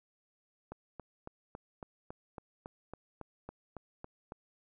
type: click train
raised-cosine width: 1 ms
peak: -29 dBFS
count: 14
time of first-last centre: 0.72-4.321 s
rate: 3.61 Hz
effects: none